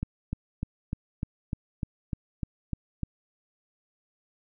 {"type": "click train", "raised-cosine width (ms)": 5, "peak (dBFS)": -17, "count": 11, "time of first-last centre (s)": [0.03, 3.033], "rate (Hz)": 3.33, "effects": []}